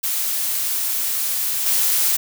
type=noise with level steps; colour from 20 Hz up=blue; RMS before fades=-22 / -18 dBFS; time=0.03-2.17 s; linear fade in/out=10 ms; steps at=1.66 s; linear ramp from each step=2 ms; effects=none